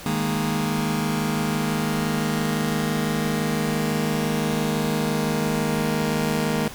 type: chord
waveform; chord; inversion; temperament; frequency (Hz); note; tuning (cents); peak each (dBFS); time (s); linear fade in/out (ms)
sawtooth; D# suspended fourth; none; just; 155.56 / 207.4 / 233.3; D#3 / G#3 / A#3; 0 / -2 / +2; -22; 0.06-6.68; 2
effects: pink hiss -39 dBFS RMS until 6.74 s